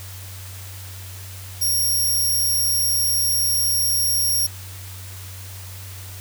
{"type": "tone", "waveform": "5% pulse", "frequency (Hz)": 5588, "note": "F8", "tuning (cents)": 0, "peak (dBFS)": -12, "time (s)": [1.61, 4.47], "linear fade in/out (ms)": 10, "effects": ["added 94 Hz sine -35 dBFS peak until 6.2 s", "white hiss -40 dBFS RMS until 6.2 s"]}